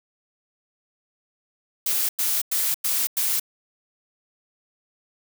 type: noise bursts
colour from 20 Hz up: blue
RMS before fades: -23 dBFS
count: 5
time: 1.86-3.398 s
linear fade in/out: 5 ms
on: 230 ms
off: 97 ms
effects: none